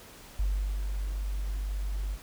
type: tone with ADSR envelope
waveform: sine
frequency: 49 Hz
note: G1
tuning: in tune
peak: -24 dBFS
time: 0.39-2.18 s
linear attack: 6 ms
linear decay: 390 ms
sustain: -5 dB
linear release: 47 ms
effects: pink hiss -50 dBFS RMS until 2.22 s